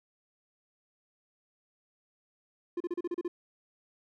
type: tone bursts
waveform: triangle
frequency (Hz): 349.2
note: F4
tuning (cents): 0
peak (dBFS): -28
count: 8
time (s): 2.77-3.28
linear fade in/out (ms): 5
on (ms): 34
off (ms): 34
effects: none